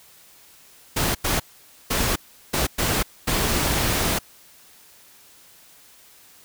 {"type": "noise bursts at uneven times", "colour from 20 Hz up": "pink", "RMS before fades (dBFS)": -22, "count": 6, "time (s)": [[0.96, 1.15], [1.24, 1.4], [1.9, 2.16], [2.53, 2.67], [2.78, 3.03], [3.27, 4.19]], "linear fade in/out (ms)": 10, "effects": ["white hiss -51 dBFS RMS until 6.44 s"]}